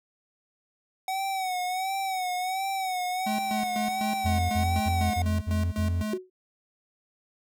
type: tone with vibrato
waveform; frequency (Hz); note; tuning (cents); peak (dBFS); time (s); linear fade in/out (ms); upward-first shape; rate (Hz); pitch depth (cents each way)
square; 751; F#5; +26; -28; 1.08-5.22; 2; sine; 1.4; 65
type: tone with tremolo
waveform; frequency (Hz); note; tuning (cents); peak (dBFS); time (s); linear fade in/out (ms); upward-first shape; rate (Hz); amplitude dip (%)
square; 213.5; G#3; +48; -29; 3.26-6.18; 10; square; 4; 75
type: tone bursts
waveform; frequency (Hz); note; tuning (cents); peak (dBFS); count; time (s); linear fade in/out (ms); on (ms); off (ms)
triangle; 86.7; F2; -12; -22; 6; 4.24-6.03; 20; 260; 46
type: tone with exponential decay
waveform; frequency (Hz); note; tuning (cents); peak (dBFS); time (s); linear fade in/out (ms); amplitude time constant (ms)
sine; 370; F#4; 0; -23; 6.13-6.3; 5; 35
effects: none